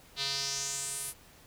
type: tone with band-pass filter sweep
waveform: square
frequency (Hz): 138.59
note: C#3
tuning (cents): 0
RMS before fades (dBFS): -35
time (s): 0.16-1.14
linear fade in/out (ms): 50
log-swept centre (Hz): 3900 to 11000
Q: 3.5
effects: pink hiss -57 dBFS RMS until 1.46 s